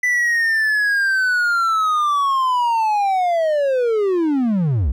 triangle linear sweep, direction down, 1995 to 53.2 Hz, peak -13 dBFS, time 0.03-4.92 s, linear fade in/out 5 ms, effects none

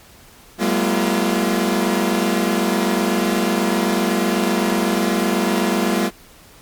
sawtooth tone cluster, 190.9 / 210.9 / 238.9 / 342.6 Hz, G3 / G#3 / A#3 / F4, -46 / +27 / +43 / -33 cents, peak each -18 dBFS, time 0.58-6.11 s, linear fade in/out 50 ms, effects pink hiss -46 dBFS RMS until 6.61 s + MP3 96 kbps

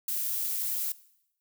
violet noise, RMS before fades -31 dBFS, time 0.08-0.92 s, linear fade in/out 2 ms, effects noise-tail reverb RT60 0.8 s tail -19 dB re dry

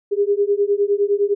sine beating tone pair, 400.8 / 410.6 Hz, G4 / G#4, +38 / -20 cents, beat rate 9.8 Hz, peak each -18 dBFS, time 0.11-1.35 s, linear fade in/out 20 ms, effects none

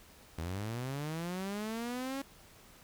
sawtooth linear sweep, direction up, 77.78 to 277.2 Hz, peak -32 dBFS, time 0.38-2.22 s, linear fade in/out 5 ms, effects pink hiss -58 dBFS RMS until 2.83 s

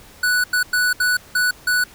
square tone bursts at uneven times, 1480 Hz, F#6, in tune, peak -16 dBFS, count 6, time 0.23-0.44 / 0.53-0.63 / 0.73-0.93 / 1-1.17 / 1.35-1.51 / 1.67-1.84 s, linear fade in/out 5 ms, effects pink hiss -45 dBFS RMS until 1.94 s

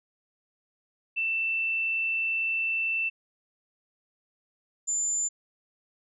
sine tone pair in turn, 2669 / 7125 Hz, E7 / A8, +21 / +21 cents, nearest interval octave + perfect fourth, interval 1700 cents, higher second, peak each -25 dBFS, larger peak neither, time 1.16-3.1 / 4.87-5.29 s, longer first, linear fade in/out 20 ms, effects none

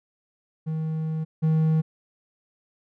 triangle tone pair in turn, 158.3 / 158.3 Hz, D#3 / D#3, +30 / +30 cents, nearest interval unison, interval 0 cents, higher neither, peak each -23 / -16 dBFS, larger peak second, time 0.66-1.25 / 1.42-1.82 s, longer first, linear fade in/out 20 ms, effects none

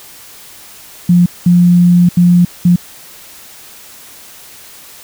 sine tone bursts at uneven times, 176 Hz, F3, 14 cents sharp, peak -4 dBFS, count 4, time 1.09-1.26 / 1.46-2.09 / 2.17-2.45 / 2.65-2.76 s, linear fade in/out 5 ms, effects white hiss -36 dBFS RMS until 5.03 s

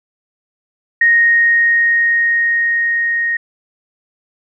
sine tone with level ramp, 1864.7 Hz, A#6, in tune, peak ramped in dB -7 to -14 dBFS, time 1.01-3.37 s, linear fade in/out 5 ms, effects none

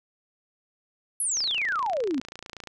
sine exponential sweep, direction down, 11420 to 241.6 Hz, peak -24 dBFS, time 1.2-2.2 s, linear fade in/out 2 ms
click train, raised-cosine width 0.2 ms, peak -22 dBFS, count 38, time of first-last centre 1.37-2.673 s, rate 28.4 Hz
effects none

